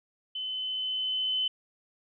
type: tone with level ramp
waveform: sine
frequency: 3038 Hz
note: F#7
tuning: 45 cents sharp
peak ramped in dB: -32 to -25 dBFS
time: 0.35-1.48 s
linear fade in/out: 5 ms
effects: none